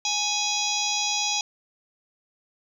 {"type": "harmonic tone with a mistuned harmonic", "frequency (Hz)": 833, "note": "G#5", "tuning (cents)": 5, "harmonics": [1, 3, 4, 5, 6, 7, 8], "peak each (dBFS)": [-31, -31, -31, -31, -31, -31, -31], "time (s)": [0.05, 1.41], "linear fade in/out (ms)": 2, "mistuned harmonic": 5, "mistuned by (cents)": -90, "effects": ["9-bit"]}